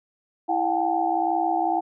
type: tone cluster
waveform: sine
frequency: 331.6 / 722 / 784 / 870 Hz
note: E4 / F#5 / G5 / A5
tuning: +10 / -43 / 0 / -20 cents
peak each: -27 / -24 / -25 / -30 dBFS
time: 0.48-1.81 s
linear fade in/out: 20 ms
effects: none